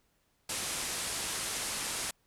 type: low-pass noise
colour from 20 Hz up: white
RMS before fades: -36 dBFS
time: 0.49-2.11 s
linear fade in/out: 5 ms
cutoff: 11000 Hz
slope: 48 dB/octave
effects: pink hiss -73 dBFS RMS until 2.26 s